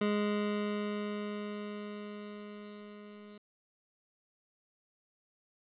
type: tone with level ramp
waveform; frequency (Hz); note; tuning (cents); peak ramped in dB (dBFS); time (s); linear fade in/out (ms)
25% pulse; 207.7; G#3; 0; -24 to -46; 0.01-3.38; 5
effects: resampled to 8000 Hz + 11-bit